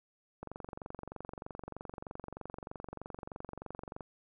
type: click train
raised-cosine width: 1 ms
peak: -28 dBFS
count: 84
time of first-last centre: 0.43-4.008 s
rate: 23.2 Hz
effects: none